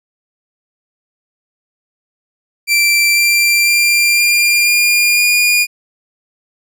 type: tone with pitch steps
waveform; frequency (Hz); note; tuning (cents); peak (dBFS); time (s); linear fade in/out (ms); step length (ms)
sawtooth; 2348 / 2364 / 2381 / 2397 / 2414 / 2431; D7 / D7 / D7 / D7 / D7 / D#7; -1 / +11 / +23 / +35 / +47 / -41; -6; 2.67-5.67; 50; 500
effects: none